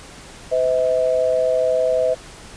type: tone pair together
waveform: sine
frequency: 509 / 641.3 Hz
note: C5 / E5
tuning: -48 / -48 cents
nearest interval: major third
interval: 400 cents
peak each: -18 dBFS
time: 0.51-2.15 s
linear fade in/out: 20 ms
effects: pink hiss -40 dBFS RMS until 2.56 s + resampled to 22050 Hz